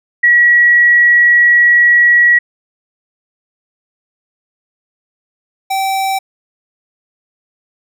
sine / square tone pair in turn, 1922 / 773.4 Hz, B6 / G5, -48 / -24 cents, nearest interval octave + major third, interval 1576 cents, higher first, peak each -5 / -14 dBFS, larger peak first, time 0.23-2.39 / 5.7-6.19 s, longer first, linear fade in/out 10 ms, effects none

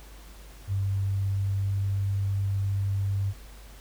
sine tone with pitch glide, 98 to 98.62 Hz, G2 to G2, 0 to +11 cents, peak -24 dBFS, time 0.67-3.34 s, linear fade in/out 50 ms, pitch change +11 cents, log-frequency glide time 1.18-1.86 s, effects added 50 Hz sine -45 dBFS peak until 3.8 s + pink hiss -52 dBFS RMS until 3.8 s

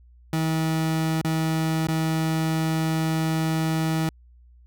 30% pulse tone with dropouts, 160 Hz, D#3, 49 cents sharp, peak -19 dBFS, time 0.33-4.09 s, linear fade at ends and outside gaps 2 ms, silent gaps 1.214-1.246 / 1.87-1.885 s, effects added 60 Hz sine -49 dBFS peak until 4.66 s

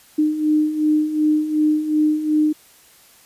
sine beating tone pair, 303.3 / 306 Hz, D#4 / D#4, -44 / -29 cents, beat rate 2.7 Hz, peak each -22 / -16 dBFS, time 0.18-2.53 s, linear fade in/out 10 ms, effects white hiss -50 dBFS RMS until 3.25 s + resampled to 32000 Hz

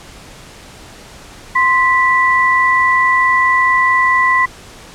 sine tone pair together, 1041.5 / 1966 Hz, C6 / B6, -8 / -8 cents, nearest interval major seventh, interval 1100 cents, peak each -12 dBFS, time 1.55-4.46 s, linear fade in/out 10 ms, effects pink hiss -37 dBFS RMS until 4.94 s + low-pass 9000 Hz 12 dB/octave

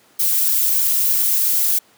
violet noise with flanger, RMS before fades -17 dBFS, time 0.19-1.79 s, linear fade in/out 10 ms, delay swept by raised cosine 1.2 to 3.8 ms, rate 3.2 Hz, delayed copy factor +0.6, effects pink hiss -53 dBFS RMS until 1.97 s + high-pass 200 Hz 12 dB/octave

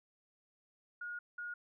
sine tone bursts at uneven times, 1437 Hz, F6, 49 cents sharp, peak -40 dBFS, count 2, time 1.01-1.19 / 1.38-1.54 s, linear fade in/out 5 ms, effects none

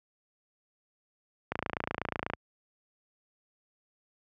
click train, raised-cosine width 0.5 ms, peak -15 dBFS, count 24, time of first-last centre 1.52-2.336 s, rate 28.2 Hz, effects high-pass 60 Hz 12 dB/octave

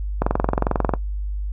click train, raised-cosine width 1 ms, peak -4 dBFS, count 17, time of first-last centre 0.22-0.937 s, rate 22.3 Hz, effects noise-tail reverb RT60 0.1 s tail -18 dB re dry + added 50 Hz sine -23 dBFS peak until 1.52 s

